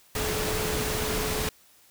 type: tone in noise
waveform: sine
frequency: 430 Hz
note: A4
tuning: 40 cents flat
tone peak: -32 dBFS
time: 0.15-1.49 s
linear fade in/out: 2 ms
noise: pink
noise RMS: -29 dBFS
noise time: 0.15-1.49 s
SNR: -6 dB
effects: white hiss -58 dBFS RMS until 1.9 s